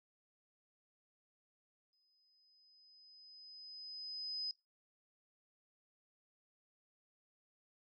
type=tone with exponential growth; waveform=sine; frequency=5030 Hz; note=D#8; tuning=18 cents sharp; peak=-37 dBFS; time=1.93-4.51 s; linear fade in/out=1 ms; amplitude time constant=560 ms; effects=noise-tail reverb RT60 0.2 s tail -18 dB re dry